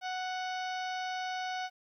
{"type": "harmonic tone", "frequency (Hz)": 740, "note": "F#5", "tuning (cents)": 0, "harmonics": [1, 2, 3, 4, 5, 6, 7, 8], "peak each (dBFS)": [-35, -41, -45, -47, -49, -51, -52, -53], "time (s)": [0.01, 1.7], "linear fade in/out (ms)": 50, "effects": ["12-bit"]}